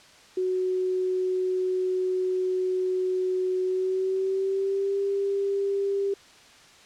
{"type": "tone with pitch glide", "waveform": "sine", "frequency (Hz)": [370, 396.6], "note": ["F#4", "G4"], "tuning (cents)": [0, 20], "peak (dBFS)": -23, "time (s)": [0.37, 6.14], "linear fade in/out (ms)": 5, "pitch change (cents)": 120, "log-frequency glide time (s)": [3.63, 4.98], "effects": ["white hiss -52 dBFS RMS until 6.85 s", "low-pass 6000 Hz 12 dB/octave"]}